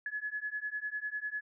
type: beating tone pair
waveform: sine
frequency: 1696 / 1706 Hz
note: G#6 / G#6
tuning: +36 / +46 cents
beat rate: 10 Hz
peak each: -38 / -38 dBFS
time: 0.06-1.41 s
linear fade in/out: 2 ms
effects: none